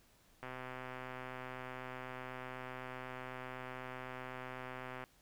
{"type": "click train", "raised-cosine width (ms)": 0.5, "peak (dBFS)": -30, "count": 591, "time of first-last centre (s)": [0.43, 5.039], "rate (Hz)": 128, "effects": ["pink hiss -68 dBFS RMS until 5.21 s"]}